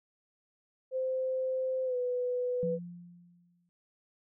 sine tone with pitch glide, 519 to 495.8 Hz, C5 to B4, -14 to +7 cents, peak -29 dBFS, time 0.91-2.79 s, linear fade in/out 50 ms, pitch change -79 cents, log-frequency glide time 1.85-1.96 s
sine tone with exponential decay, 174.61 Hz, F3, in tune, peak -32 dBFS, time 2.63-3.69 s, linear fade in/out 0 ms, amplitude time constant 230 ms
effects none

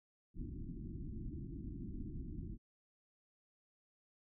pink low-pass noise, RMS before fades -45 dBFS, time 0.34-2.58 s, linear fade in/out 50 ms, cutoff 350 Hz, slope 96 dB/octave, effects none

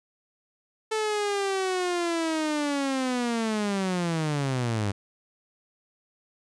sawtooth linear sweep, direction down, 440 to 97.6 Hz, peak -21 dBFS, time 0.91-4.92 s, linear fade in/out 10 ms, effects resampled to 22050 Hz

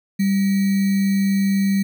sine tone with sample-and-hold, 196 Hz, G3, in tune, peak -15 dBFS, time 0.19-1.83 s, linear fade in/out 10 ms, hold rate 2100 Hz, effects none

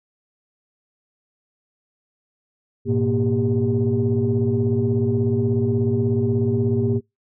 sine tone cluster, 104.7 / 121.2 / 235.1 / 396.9 Hz, G#2 / B2 / A#3 / G4, +15 / -32 / +15 / +22 cents, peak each -22 dBFS, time 2.85-7.01 s, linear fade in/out 50 ms, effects noise-tail reverb RT60 0.2 s tail -26 dB re dry + tanh soft clip ceiling -10 dBFS

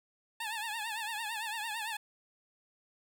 15% pulse tone with vibrato, 880 Hz, A5, in tune, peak -29 dBFS, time 0.4-1.97 s, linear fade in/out 5 ms, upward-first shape triangle, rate 8.9 Hz, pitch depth 120 cents each way, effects none

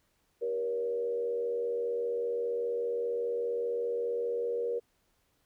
sine tone with frequency modulation, 473.4 Hz, A#4, 27 cents sharp, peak -29 dBFS, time 0.41-4.8 s, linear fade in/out 20 ms, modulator 85 Hz, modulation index 0.6, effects pink hiss -73 dBFS RMS until 5.45 s

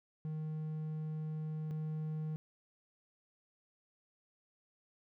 triangle tone pair in turn, 155.56 / 155.56 Hz, D#3 / D#3, 0 / 0 cents, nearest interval unison, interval 0 cents, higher neither, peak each -35 / -34 dBFS, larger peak second, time 0.25-1.71 / 1.71-2.36 s, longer first, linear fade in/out 0 ms, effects none

